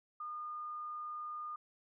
sine tone, 1218 Hz, D#6, 37 cents flat, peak -40 dBFS, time 0.2-1.56 s, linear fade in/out 5 ms, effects none

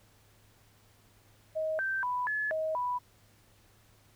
sine tone with pitch steps, 630 / 1560 / 991 / 1713 / 632 / 987 Hz, D#5 / G6 / B5 / A6 / D#5 / B5, +21 / -9 / +6 / -47 / +27 / -1 cents, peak -29 dBFS, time 1.55-2.99 s, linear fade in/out 20 ms, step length 240 ms, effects added 104 Hz sine -64 dBFS peak until 4.15 s + pink hiss -64 dBFS RMS until 4.15 s

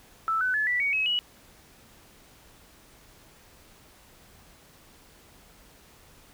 sine tone with pitch steps, 1318.5 / 1505.8 / 1719.8 / 1964.1 / 2243 / 2562 / 2926 Hz, E6 / F#6 / A6 / B6 / C#7 / E7 / F#7, 0 / +30 / -40 / -10 / +20 / -50 / -20 cents, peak -23 dBFS, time 0.28-1.19 s, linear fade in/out 0 ms, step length 130 ms, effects pink hiss -55 dBFS RMS until 6.33 s

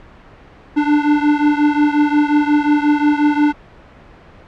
square beating tone pair, 293.7 / 299.3 Hz, D4 / D4, 0 / +33 cents, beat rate 5.6 Hz, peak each -14 / -17 dBFS, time 0.76-3.53 s, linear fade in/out 20 ms, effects pink hiss -42 dBFS RMS until 4.47 s + low-pass 2000 Hz 12 dB/octave

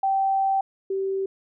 sine tone pair in turn, 777 / 386.7 Hz, G5 / G4, -16 / -24 cents, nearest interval octave, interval 1208 cents, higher first, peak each -19 / -23 dBFS, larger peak first, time 0.03-0.61 / 0.9-1.26 s, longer first, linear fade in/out 5 ms, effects none

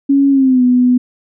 sine tone with pitch glide, 277.5 to 248.7 Hz, C#4 to B3, +2 to +12 cents, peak -7 dBFS, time 0.09-0.98 s, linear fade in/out 10 ms, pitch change -190 cents, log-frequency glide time 0.3-0.63 s, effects none

